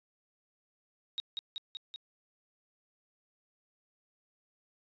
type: tone with echo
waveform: sine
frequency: 3774 Hz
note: A#7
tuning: 21 cents sharp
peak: -32 dBFS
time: 1.18-1.2 s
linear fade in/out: 0 ms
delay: 190 ms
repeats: 4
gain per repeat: -2 dB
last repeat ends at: 1.96 s
effects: resampled to 16000 Hz